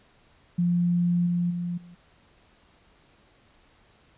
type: tone with level steps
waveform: sine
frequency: 174.61 Hz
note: F3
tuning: in tune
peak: -20 / -22 / -27 / -45 dBFS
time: 0.58-1.95 s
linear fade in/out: 10 ms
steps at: 1.26 / 1.5 / 1.77 s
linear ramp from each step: 10 ms
effects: pink hiss -60 dBFS RMS until 4.17 s + resampled to 8000 Hz